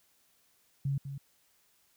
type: tone with echo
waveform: sine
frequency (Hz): 138.59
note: C#3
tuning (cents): 0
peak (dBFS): -28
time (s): 0.85-0.98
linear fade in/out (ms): 5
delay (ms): 200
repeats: 1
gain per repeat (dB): -9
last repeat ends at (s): 1.18
effects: white hiss -69 dBFS RMS until 1.96 s